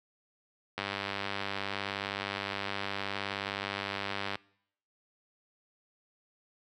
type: click train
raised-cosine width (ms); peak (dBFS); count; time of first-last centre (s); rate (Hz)
0.3; -17; 356; 0.78-4.355; 99.3
effects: noise-tail reverb RT60 0.7 s tail -24 dB re dry + high-pass 80 Hz 12 dB/octave